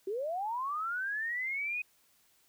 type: linear sweep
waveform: sine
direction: up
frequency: 367.5 to 2519 Hz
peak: -32 dBFS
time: 0.07-1.82 s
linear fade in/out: 5 ms
effects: white hiss -68 dBFS RMS until 2.48 s